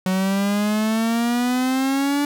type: exponential sweep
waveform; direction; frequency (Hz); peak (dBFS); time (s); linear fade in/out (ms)
45% pulse; up; 185 to 290; -18; 0.06-2.25; 2
effects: none